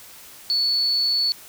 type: tone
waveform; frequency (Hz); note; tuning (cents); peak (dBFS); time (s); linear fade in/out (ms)
sine; 4435; C#8; 0; -18; 0.5-1.32; 0
effects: white hiss -44 dBFS RMS until 1.48 s